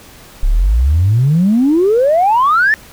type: exponential sweep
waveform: sine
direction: up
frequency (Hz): 32.3 to 1819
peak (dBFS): -7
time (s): 0.43-2.74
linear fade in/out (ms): 0
effects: tanh soft clip ceiling -4 dBFS + pink hiss -39 dBFS RMS until 2.92 s